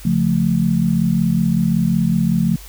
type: chord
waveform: sine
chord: Db augmented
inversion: none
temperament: equal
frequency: 138.59 / 174.61 / 220 Hz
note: Db3 / F3 / A3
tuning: 0 / 0 / 0 cents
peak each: -21 / -16 / -18 dBFS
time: 0.05-2.56 s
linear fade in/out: 5 ms
effects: added 50 Hz sine -36 dBFS peak until 2.68 s + white hiss -41 dBFS RMS until 2.68 s